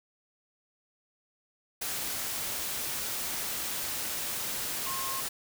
sine tone in noise, 1071 Hz, C6, 40 cents sharp, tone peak -36 dBFS, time 4.86-5.21 s, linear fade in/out 10 ms, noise white, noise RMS -34 dBFS, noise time 1.81-5.29 s, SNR -5 dB, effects none

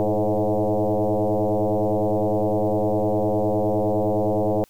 sine tone with frequency modulation, 101.1 Hz, G#2, 46 cents flat, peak -18 dBFS, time 0-4.64 s, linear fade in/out 0 ms, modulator 106 Hz, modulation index 6.1, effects white hiss -58 dBFS RMS until 4.69 s

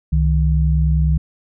sine tone pair together, 66.75 / 156.3 Hz, C2 / D#3, +35 / +8 cents, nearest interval octave + minor third, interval 1473 cents, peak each -14 / -17 dBFS, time 0.12-1.18 s, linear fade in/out 10 ms, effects none

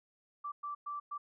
sine tone bursts at uneven times, 1167 Hz, D6, 11 cents flat, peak -37 dBFS, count 4, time 0.44-0.52 / 0.63-0.75 / 0.86-1 / 1.11-1.18 s, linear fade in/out 10 ms, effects none

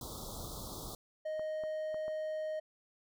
pink band-stop noise, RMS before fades -44 dBFS, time 0.01-0.95 s, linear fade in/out 2 ms, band 1300 to 3400 Hz, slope 96 dB/octave
triangle tone, 622.3 Hz, D#5, in tune, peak -33 dBFS, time 1.25-2.6 s, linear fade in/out 10 ms
clicks, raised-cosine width 1 ms, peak -35 dBFS, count 4, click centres 1.395 / 1.637 / 1.944 / 2.081 s
effects none

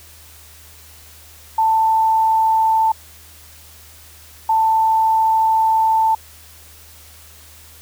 sine tone bursts at uneven times, 887 Hz, A5, 14 cents sharp, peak -12 dBFS, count 2, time 1.58-2.92 / 4.49-6.15 s, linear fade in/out 5 ms, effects added 78 Hz sine -46 dBFS peak until 7.81 s + white hiss -44 dBFS RMS until 7.81 s

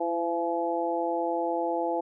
harmonic tone with a mistuned harmonic, 170 Hz, F3, 46 cents flat, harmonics 2 / 3 / 4 / 5, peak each -31 / -31 / -31 / -31 dBFS, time 0-2.01 s, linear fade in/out 10 ms, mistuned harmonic 2, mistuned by -20 cents, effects none

